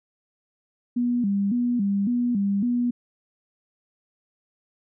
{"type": "tone with vibrato", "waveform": "sine", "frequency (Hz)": 220, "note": "A3", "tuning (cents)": 0, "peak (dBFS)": -20, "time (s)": [0.96, 2.91], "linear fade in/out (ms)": 10, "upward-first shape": "square", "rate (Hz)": 1.8, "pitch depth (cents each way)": 170, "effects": []}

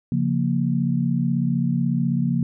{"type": "chord", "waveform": "sine", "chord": "Bb minor", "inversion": "first", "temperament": "equal", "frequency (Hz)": [138.59, 174.61, 233.1], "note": ["Db3", "F3", "Bb3"], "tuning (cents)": [0, 0, 0], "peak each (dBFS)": -23, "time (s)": [0.12, 2.43], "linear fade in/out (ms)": 2, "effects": []}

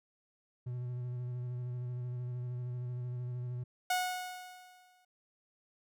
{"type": "tone with vibrato", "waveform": "triangle", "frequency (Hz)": 123.47, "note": "B2", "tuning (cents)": 0, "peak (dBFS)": -34, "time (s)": [0.66, 3.64], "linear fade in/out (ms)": 10, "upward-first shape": "square", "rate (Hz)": 13, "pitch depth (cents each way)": 17}
{"type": "tone with exponential decay", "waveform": "sawtooth", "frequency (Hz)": 731, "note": "F#5", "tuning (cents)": -21, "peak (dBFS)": -24, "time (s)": [3.9, 5.05], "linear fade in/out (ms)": 5, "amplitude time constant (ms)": 250}
{"effects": []}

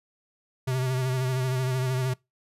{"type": "tone with vibrato", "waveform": "square", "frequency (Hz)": 129.2, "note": "C3", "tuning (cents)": -21, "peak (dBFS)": -25, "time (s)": [0.67, 2.14], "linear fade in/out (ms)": 10, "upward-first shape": "sine", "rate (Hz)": 13, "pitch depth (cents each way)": 39, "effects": ["noise-tail reverb RT60 0.2 s tail -23 dB re dry", "resampled to 32000 Hz"]}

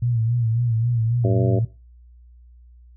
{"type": "tone with vibrato", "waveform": "sine", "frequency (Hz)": 116.54, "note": "A#2", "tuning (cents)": 0, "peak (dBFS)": -18, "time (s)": [0.02, 1.65], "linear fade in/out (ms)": 5, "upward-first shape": "sine", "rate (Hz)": 3.7, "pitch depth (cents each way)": 75}
{"type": "harmonic tone", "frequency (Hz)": 95.3, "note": "G2", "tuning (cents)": -48, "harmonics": [1, 2, 3, 4, 5, 6, 7], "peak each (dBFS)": [-27, -28, -27, -25, -30, -30, -30], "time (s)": [1.24, 1.59], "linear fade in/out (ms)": 5}
{"effects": ["noise-tail reverb RT60 0.3 s tail -18 dB re dry", "added 60 Hz sine -45 dBFS peak until 2.96 s"]}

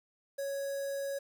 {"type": "tone with notch filter", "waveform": "square", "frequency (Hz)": 554.4, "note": "C#5", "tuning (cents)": 0, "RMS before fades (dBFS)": -36, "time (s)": [0.38, 1.19], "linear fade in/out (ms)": 10, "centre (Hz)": 2700, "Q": 0.7, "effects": ["10-bit"]}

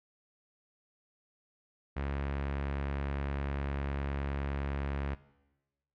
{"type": "tone with low-pass filter", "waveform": "sawtooth", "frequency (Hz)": 69.8, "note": "C#2", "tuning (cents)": 13, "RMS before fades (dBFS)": -35, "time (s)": [1.96, 5.15], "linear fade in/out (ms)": 10, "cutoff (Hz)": 2100, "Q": 1.4, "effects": ["noise-tail reverb RT60 1.0 s tail -18 dB re dry"]}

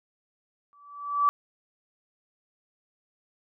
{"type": "tone with exponential growth", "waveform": "sine", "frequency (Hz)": 1154, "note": "D6", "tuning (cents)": -31, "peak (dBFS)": -16, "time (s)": [0.73, 1.29], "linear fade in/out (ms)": 0, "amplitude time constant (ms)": 120, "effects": []}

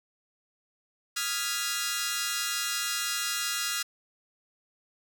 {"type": "chord", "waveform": "10% pulse", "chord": "F half-diminished seventh", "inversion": "third", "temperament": "equal", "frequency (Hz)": [1244.5, 1396.9, 1661.2, 1975.5], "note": ["Eb6", "F6", "Ab6", "Cb7"], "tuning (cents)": [0, 0, 0, 0], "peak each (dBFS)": [-29, -24, -26, -26], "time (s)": [1.16, 3.83], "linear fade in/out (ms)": 10, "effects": []}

